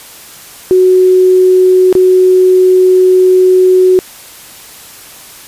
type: tone with dropouts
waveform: sine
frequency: 370 Hz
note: F#4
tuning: in tune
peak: -3 dBFS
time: 0.71-3.99 s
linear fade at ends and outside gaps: 0 ms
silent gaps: 1.927-1.952 s
effects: white hiss -33 dBFS RMS until 5.47 s + resampled to 32000 Hz